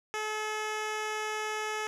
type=tone with low-pass filter; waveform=10% pulse; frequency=429.4 Hz; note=A4; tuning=42 cents flat; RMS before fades=-34 dBFS; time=0.14-1.87 s; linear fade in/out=0 ms; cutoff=8900 Hz; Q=0.67; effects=none